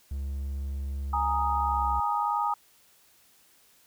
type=tone with pitch glide; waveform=triangle; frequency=69 to 64.75 Hz; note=C#2 to C2; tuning=-7 to -17 cents; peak=-28 dBFS; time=0.11-2 s; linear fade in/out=5 ms; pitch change=-110 cents; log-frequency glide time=1.67-1.88 s
type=chord; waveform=sine; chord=Ab suspended second; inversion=none; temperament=equal; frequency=830.6 / 932.3 / 1244.5 Hz; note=Ab5 / Bb5 / Eb6; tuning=0 / 0 / 0 cents; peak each=-29 dBFS; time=1.13-2.54 s; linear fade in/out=5 ms
effects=white hiss -61 dBFS RMS until 3.86 s